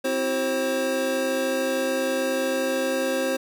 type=tone cluster; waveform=square; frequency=260.5 / 327 / 376.6 / 534 Hz; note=C4 / E4 / F#4 / C5; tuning=-7 / -14 / +31 / +35 cents; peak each=-30 / -34 / -33 / -25 dBFS; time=0.04-3.37 s; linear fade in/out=10 ms; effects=none